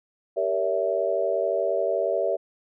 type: chord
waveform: sine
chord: G diminished seventh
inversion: none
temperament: equal with one note detuned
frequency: 392 / 466.2 / 568 / 659.3 Hz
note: G4 / Bb4 / Db5 / Fb5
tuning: 0 / 0 / +42 / 0 cents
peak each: -29 / -29 / -26 / -26 dBFS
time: 0.36-2.37 s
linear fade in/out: 20 ms
effects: none